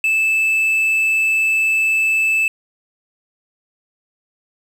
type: tone with quantisation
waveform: triangle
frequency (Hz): 2628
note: E7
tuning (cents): -6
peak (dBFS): -12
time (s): 0.04-2.48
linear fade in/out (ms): 2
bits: 7
effects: none